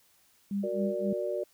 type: tone with tremolo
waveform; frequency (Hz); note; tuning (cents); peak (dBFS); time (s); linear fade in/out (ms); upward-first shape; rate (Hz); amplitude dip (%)
sine; 200; G3; +35; -27; 0.51-1.13; 2; sine; 3.8; 100
type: chord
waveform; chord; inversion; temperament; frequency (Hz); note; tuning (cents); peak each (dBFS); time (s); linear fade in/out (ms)
sine; Gb augmented; none; equal; 370 / 466.2 / 587.3; Gb4 / Bb4 / D5; 0 / 0 / 0; -34 / -36 / -32; 0.63-1.44; 10
effects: white hiss -65 dBFS RMS until 1.53 s